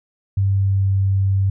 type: tone with pitch glide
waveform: sine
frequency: 98 to 97.15 Hz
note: G2 to G2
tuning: 0 to -15 cents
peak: -14 dBFS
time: 0.37-1.5 s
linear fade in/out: 5 ms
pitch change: -15 cents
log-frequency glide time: 0.5-0.91 s
effects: none